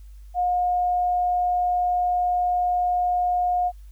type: tone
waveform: sine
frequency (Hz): 717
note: F5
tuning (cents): +45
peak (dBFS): -19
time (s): 0.34-3.72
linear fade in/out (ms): 50
effects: added 50 Hz sine -40 dBFS peak until 3.91 s + white hiss -64 dBFS RMS until 3.91 s